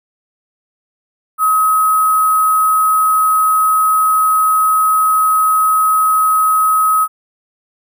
sine tone with sample-and-hold, 1274 Hz, D#6, 41 cents sharp, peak -9 dBFS, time 1.38-7.08 s, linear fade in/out 50 ms, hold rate 11025 Hz, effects none

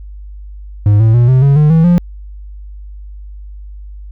triangle tone with pitch steps, 103.4 / 111.46 / 120.16 / 129.53 / 139.63 / 150.51 / 162.25 / 174.9 Hz, G#2 / A2 / B2 / C3 / C#3 / D3 / E3 / F3, -7 / +23 / -47 / -17 / +13 / +43 / -27 / +3 cents, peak -3 dBFS, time 0.86-1.98 s, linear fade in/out 0 ms, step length 140 ms, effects added 50 Hz sine -27 dBFS peak until 4.11 s

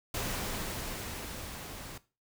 pink noise with level ramp, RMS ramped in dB -34 to -45 dBFS, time 0.14-1.98 s, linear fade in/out 5 ms, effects noise-tail reverb RT60 0.3 s tail -17 dB re dry

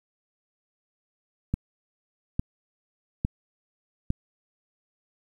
click train, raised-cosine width 5 ms, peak -12 dBFS, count 4, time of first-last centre 1.54-4.104 s, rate 1.17 Hz, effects 9-bit

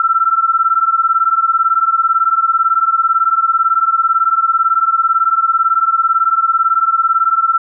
sine beating tone pair, 1331 / 1349 Hz, E6 / E6, +16 / +40 cents, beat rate 18 Hz, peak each -13 dBFS, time 0-7.58 s, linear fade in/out 2 ms, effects none

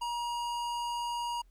sine tone with hard clipping, 951 Hz, A#5, 34 cents sharp, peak -34 dBFS, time 0.01-1.42 s, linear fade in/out 10 ms, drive 16 dB, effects added 42 Hz sine -57 dBFS peak until 1.5 s + pink hiss -75 dBFS RMS until 1.5 s

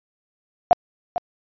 sine tone with echo, 707 Hz, F5, 21 cents sharp, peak -8 dBFS, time 0.71-0.73 s, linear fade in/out 0 ms, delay 450 ms, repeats 1, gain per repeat -11 dB, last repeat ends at 1.18 s, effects resampled to 11025 Hz

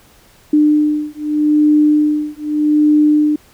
sine beating tone pair, 300 / 300.82 Hz, D4 / D4, +37 / +42 cents, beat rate 0.82 Hz, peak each -13 dBFS, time 0.53-3.36 s, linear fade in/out 5 ms, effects pink hiss -48 dBFS RMS until 3.53 s

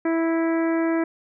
harmonic tone, 328.8 Hz, E4, 4 cents flat, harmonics 1 / 2 / 3 / 4 / 5 / 6 / 7, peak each -20 / -28 / -34 / -36 / -35 / -37 / -41 dBFS, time 0.05-1.04 s, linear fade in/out 5 ms, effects none

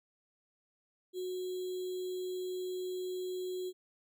sine tone with sample-and-hold, 366.9 Hz, F#4, 15 cents flat, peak -35 dBFS, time 1.13-3.73 s, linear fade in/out 50 ms, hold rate 3675 Hz, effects none

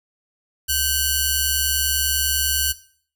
5% pulse ring-modulated tone, 1480 Hz, F#6, in tune, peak -4 dBFS, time 0.68-2.73 s, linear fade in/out 20 ms, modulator 1410 Hz, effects noise-tail reverb RT60 0.5 s tail -17 dB re dry

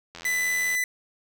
click train, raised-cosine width 0.2 ms, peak -22 dBFS, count 52, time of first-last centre 0.15-0.75 s, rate 85 Hz
45% pulse tone, 1998 Hz, B6, 20 cents sharp, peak -23 dBFS, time 0.25-0.84 s, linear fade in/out 2 ms
effects none

